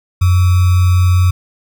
sine tone with sample-and-hold, 90.5 Hz, F#2, 38 cents flat, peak -7 dBFS, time 0.21-1.31 s, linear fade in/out 10 ms, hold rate 1225 Hz, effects none

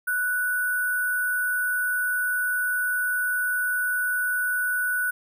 sine tone with sample-and-hold, 1480 Hz, F#6, in tune, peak -22 dBFS, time 0.07-5.11 s, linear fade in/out 10 ms, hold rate 11025 Hz, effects none

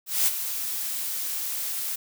blue noise with ADSR envelope, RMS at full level -20 dBFS, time 0.06-1.96 s, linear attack 210 ms, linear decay 28 ms, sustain -10 dB, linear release 8 ms, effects none

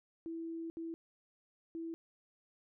sine tone bursts at uneven times, 329.6 Hz, E4, in tune, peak -39 dBFS, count 3, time 0.26-0.7 / 0.77-0.94 / 1.75-1.94 s, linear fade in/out 0 ms, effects none

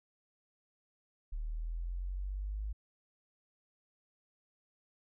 sine linear sweep, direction up, 37.14 to 53 Hz, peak -35 dBFS, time 1.32-2.73 s, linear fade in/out 10 ms, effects none

